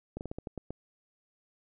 slowing click train, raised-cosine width 2 ms, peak -24 dBFS, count 8, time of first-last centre 0.17-0.706 s, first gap 39 ms, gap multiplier 1.22, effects none

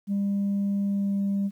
sine tone with pitch glide, 200 to 198.62 Hz, G3 to G3, +35 to +23 cents, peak -21 dBFS, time 0.07-1.51 s, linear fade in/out 50 ms, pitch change -12 cents, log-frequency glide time 0.87-1.15 s, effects tanh soft clip ceiling -21 dBFS + 10-bit

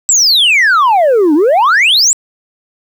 sine exponential two-way sweep, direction down then up, 7902 to 284.9 to 7902 Hz, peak -3 dBFS, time 0.09-2.13 s, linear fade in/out 0 ms, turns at 1.34 s, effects tanh soft clip ceiling -5 dBFS + 7-bit

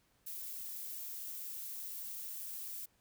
violet noise, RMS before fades -44 dBFS, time 0.26-2.86 s, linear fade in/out 10 ms, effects pink hiss -73 dBFS RMS until 3 s

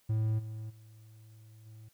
triangle tone with level steps, 109.6 Hz, A2, 6 cents flat, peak -25 / -36 / -50 / -46 dBFS, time 0.09-1.89 s, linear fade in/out 10 ms, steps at 0.38 / 0.69 / 1.65 s, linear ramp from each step 20 ms, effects white hiss -69 dBFS RMS until 1.93 s

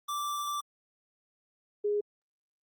square / sine tone pair in turn, 1171 / 414 Hz, D6 / G#4, -5 / -5 cents, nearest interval octave + tritone, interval 1800 cents, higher first, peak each -32 / -26 dBFS, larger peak second, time 0.08-0.61 / 1.84-2.01 s, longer first, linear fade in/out 10 ms, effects Opus 24 kbps

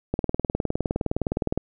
click train, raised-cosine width 2 ms, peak -10 dBFS, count 29, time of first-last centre 0.14-1.576 s, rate 19.5 Hz, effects none

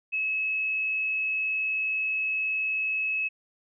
sine tone, 2581 Hz, E7, 37 cents flat, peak -25 dBFS, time 0.12-3.29 s, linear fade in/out 20 ms, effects none

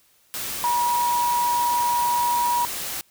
sine tone in noise, 962 Hz, B5, 46 cents flat, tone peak -19 dBFS, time 0.64-2.65 s, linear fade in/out 0 ms, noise white, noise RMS -30 dBFS, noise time 0.34-3.01 s, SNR +8 dB, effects white hiss -60 dBFS RMS until 3.1 s

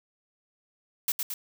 blue noise with echo, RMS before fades -26 dBFS, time 1.08-1.12 s, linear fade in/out 2 ms, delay 110 ms, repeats 2, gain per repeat -4 dB, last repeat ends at 1.34 s, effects none

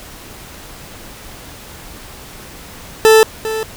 40% pulse tone with echo, 440 Hz, A4, in tune, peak -4 dBFS, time 3.05-3.23 s, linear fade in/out 0 ms, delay 400 ms, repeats 1, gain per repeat -13 dB, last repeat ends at 3.63 s, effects pink hiss -35 dBFS RMS until 3.76 s

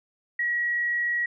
sine tone with frequency modulation, 1913 Hz, A#6, 44 cents sharp, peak -23 dBFS, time 0.39-1.26 s, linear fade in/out 5 ms, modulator 41.9 Hz, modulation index 0.26, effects none

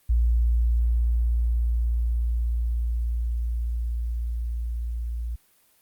sine tone with level ramp, 58.27 Hz, A#1, in tune, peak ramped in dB -17 to -27 dBFS, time 0.09-5.36 s, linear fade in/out 10 ms, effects white hiss -62 dBFS RMS until 5.81 s + Opus 32 kbps

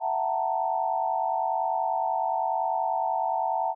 sine tone cluster, 668 / 749 / 886 / 936 Hz, E5 / F#5 / A5 / A#5, +23 / +21 / +12 / +7 cents, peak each -31 / -28 / -28 / -34 dBFS, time 0-3.75 s, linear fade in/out 50 ms, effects none

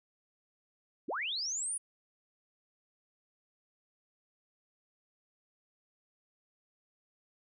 sine linear sweep, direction up, 178.7 to 9920 Hz, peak -33 dBFS, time 1.08-1.78 s, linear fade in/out 10 ms, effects none

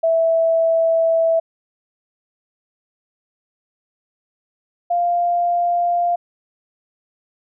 sine tone pair in turn, 657 / 697.5 Hz, E5 / F5, -6 / -2 cents, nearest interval minor second, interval 104 cents, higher second, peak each -13 / -15 dBFS, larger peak first, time 0.03-1.4 / 4.9-6.16 s, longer first, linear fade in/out 10 ms, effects none

